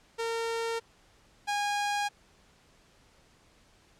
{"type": "tone pair in turn", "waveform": "sawtooth", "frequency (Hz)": [458.3, 819.4], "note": ["A#4", "G#5"], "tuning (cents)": [-29, -24], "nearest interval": "minor seventh", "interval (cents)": 1005, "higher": "second", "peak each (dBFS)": [-26, -24], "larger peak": "second", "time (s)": [[0.18, 0.8], [1.47, 2.09]], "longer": "neither", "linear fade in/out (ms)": 20, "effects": ["pink hiss -62 dBFS RMS until 3.99 s", "low-pass 8000 Hz 12 dB/octave"]}